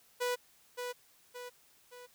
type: tone with echo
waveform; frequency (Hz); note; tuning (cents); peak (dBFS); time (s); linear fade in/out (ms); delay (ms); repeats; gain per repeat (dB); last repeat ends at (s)
sawtooth; 492; B4; -7; -27; 0.2-0.36; 20; 570; 3; -6; 2.07
effects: white hiss -65 dBFS RMS until 2.14 s